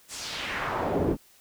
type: noise with band-pass filter sweep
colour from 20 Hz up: brown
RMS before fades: -29 dBFS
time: 0.08-1.17 s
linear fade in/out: 50 ms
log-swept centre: 8600 to 270 Hz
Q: 1.8
effects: white hiss -58 dBFS RMS until 1.4 s